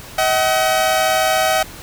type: tone pair together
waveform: sawtooth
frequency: 635.7 / 756 Hz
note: D#5 / F#5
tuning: +37 / +37 cents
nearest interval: minor third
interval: 300 cents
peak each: -13 dBFS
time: 0.18-1.63 s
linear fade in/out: 5 ms
effects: pink hiss -36 dBFS RMS until 1.82 s